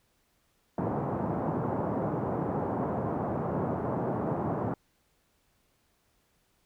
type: band-pass noise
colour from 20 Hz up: pink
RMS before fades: -31 dBFS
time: 0.78-4.74 s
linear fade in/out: 2 ms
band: 110 to 1000 Hz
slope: 24 dB/octave
effects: pink hiss -71 dBFS RMS until 6.65 s